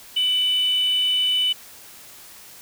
sine tone with frequency modulation, 2989 Hz, F#7, 17 cents sharp, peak -16 dBFS, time 0.16-1.53 s, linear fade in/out 10 ms, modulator 672 Hz, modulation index 0.21, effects tanh soft clip ceiling -15 dBFS + white hiss -44 dBFS RMS until 2.61 s

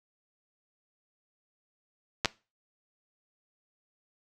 clicks, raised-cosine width 0.2 ms, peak -7 dBFS, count 2, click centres 2.248 / 2.257 s, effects noise-tail reverb RT60 0.3 s tail -21 dB re dry

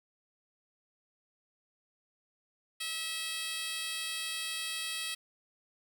10% pulse tone with high-pass filter, 648 Hz, E5, 30 cents flat, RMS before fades -37 dBFS, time 2.8-5.15 s, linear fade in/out 10 ms, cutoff 3000 Hz, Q 0.78, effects none

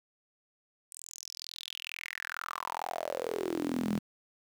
sawtooth tone with high-pass filter sweep, 42.22 Hz, E1, 42 cents sharp, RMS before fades -37 dBFS, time 0.91-3.99 s, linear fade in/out 10 ms, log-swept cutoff 8800 to 190 Hz, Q 7.1, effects 9-bit

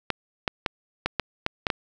clicks, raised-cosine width 0.3 ms, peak -7 dBFS, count 8, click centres 0.103 / 0.478 / 0.662 / 1.06 / 1.197 / 1.464 / 1.668 / 1.702 s, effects none

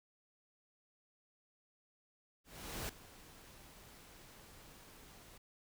pink noise with ADSR envelope, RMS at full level -41 dBFS, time 2.44-5.38 s, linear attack 450 ms, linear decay 5 ms, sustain -17 dB, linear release 7 ms, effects none

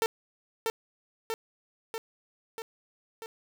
sawtooth tone with echo, 450.4 Hz, A4, 40 cents sharp, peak -20 dBFS, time 0.02-0.06 s, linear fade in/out 0 ms, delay 640 ms, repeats 5, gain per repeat -3 dB, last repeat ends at 3.26 s, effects none

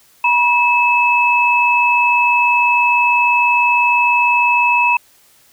sine tone pair together, 966.1 / 2600 Hz, B5 / E7, -38 / -24 cents, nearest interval octave + perfect fourth, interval 1714 cents, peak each -13 dBFS, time 0.24-4.97 s, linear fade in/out 5 ms, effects white hiss -51 dBFS RMS until 5.52 s

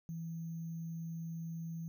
sine tone with sample-and-hold, 164.81 Hz, E3, in tune, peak -39 dBFS, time 0.09-1.88 s, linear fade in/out 0 ms, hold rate 6300 Hz, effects none

